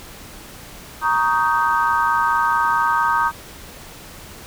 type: chord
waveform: sine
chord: Eb dominant seventh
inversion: second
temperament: just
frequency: 933.4 / 1120.1 / 1244.5 / 1555.6 Hz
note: Bb5 / Db6 / Eb6 / G6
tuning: +2 / +18 / 0 / -14 cents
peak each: -19 / -24 / -20 / -22 dBFS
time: 1.01-3.32 s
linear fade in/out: 50 ms
effects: pink hiss -39 dBFS RMS until 4.46 s